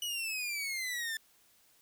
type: exponential sweep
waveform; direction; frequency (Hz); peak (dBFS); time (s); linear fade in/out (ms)
sawtooth; down; 2960 to 1760; -31; 0.02-1.17; 2
effects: white hiss -66 dBFS RMS until 1.81 s